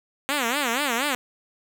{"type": "tone with vibrato", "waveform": "5% pulse", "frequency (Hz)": 260.1, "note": "C4", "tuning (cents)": -10, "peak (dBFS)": -11, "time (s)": [0.29, 1.15], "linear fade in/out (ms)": 0, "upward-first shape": "sine", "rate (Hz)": 4.2, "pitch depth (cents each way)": 230, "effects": []}